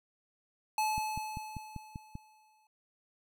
square tone with exponential decay, 862 Hz, A5, 36 cents flat, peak -28 dBFS, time 0.78-2.67 s, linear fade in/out 2 ms, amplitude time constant 410 ms
click train, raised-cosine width 5 ms, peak -28 dBFS, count 7, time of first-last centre 0.98-2.154 s, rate 5.11 Hz
effects none

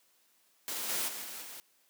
white noise with level steps, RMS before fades -37 / -33 / -41 / -43 / -46 dBFS, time 0.68-1.6 s, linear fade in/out 0 ms, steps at 0.88 / 1.07 / 1.23 / 1.41 s, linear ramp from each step 20 ms, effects white hiss -69 dBFS RMS until 1.89 s + high-pass 200 Hz 12 dB/octave

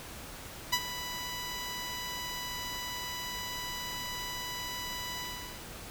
10% pulse tone with ADSR envelope, 987.8 Hz, B5, in tune, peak -15 dBFS, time 0.72-5.65 s, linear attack 14 ms, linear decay 54 ms, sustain -13 dB, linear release 450 ms, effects pink hiss -45 dBFS RMS until 5.9 s

